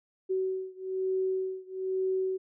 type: beating tone pair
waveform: sine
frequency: 376.6 / 377.7 Hz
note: F#4 / F#4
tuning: +31 / +36 cents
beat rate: 1.1 Hz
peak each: -31 / -32 dBFS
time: 0.29-2.38 s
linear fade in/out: 20 ms
effects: none